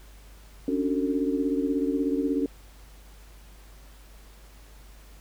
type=chord; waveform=sine; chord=D major seventh; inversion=third; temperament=equal with one note detuned; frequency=277.2 / 293.7 / 370 / 450.5 Hz; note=C#4 / D4 / F#4 / A4; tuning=0 / 0 / 0 / +41 cents; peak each=-26 / -29 / -32 / -31 dBFS; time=0.68-2.46 s; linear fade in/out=2 ms; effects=added 50 Hz sine -47 dBFS peak until 5.2 s + pink hiss -55 dBFS RMS until 5.2 s